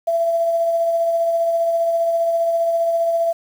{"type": "tone with tremolo", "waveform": "sine", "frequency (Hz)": 670, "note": "E5", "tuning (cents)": 28, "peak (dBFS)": -14, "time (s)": [0.07, 3.33], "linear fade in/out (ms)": 10, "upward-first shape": "sine", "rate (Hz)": 15, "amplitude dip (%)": 30, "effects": ["7-bit"]}